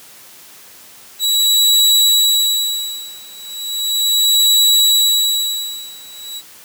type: tone with tremolo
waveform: sawtooth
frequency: 3903 Hz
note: B7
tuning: 21 cents flat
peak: -6 dBFS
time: 1.19-6.42 s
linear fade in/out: 50 ms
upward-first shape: sine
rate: 0.36 Hz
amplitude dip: 95%
effects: white hiss -41 dBFS RMS until 6.64 s + high-pass 100 Hz 12 dB/octave